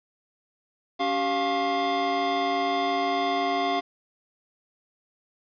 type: tone cluster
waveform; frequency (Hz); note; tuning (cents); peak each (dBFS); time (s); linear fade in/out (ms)
square; 281 / 389.2 / 701 / 1082; C#4 / G4 / F5 / C#6; +24 / -12 / +6 / -42; -32 / -32 / -26 / -32; 0.99-3.81; 20
effects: resampled to 11025 Hz + 8-bit